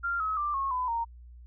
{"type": "tone with pitch steps", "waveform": "sine", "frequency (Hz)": [1389, 1281.1, 1181.6, 1089.8, 1005.1, 927], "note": ["F6", "E6", "D6", "C#6", "B5", "A#5"], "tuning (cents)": [-10, -50, 10, -30, 30, -10], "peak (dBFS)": -27, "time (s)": [0.03, 1.05], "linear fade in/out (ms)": 20, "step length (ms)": 170, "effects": ["added 60 Hz sine -46 dBFS peak until 1.46 s"]}